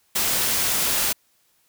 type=noise; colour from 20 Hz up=white; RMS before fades=-22 dBFS; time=0.15-1.13 s; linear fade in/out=10 ms; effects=white hiss -64 dBFS RMS until 1.68 s